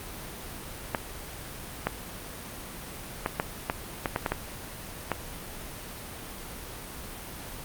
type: clicks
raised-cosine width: 0.5 ms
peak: -10 dBFS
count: 10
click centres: 0.948 / 1.87 / 3.261 / 3.399 / 3.699 / 4.058 / 4.161 / 4.262 / 4.32 / 5.117 s
effects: pink hiss -40 dBFS RMS until 7.64 s + Opus 32 kbps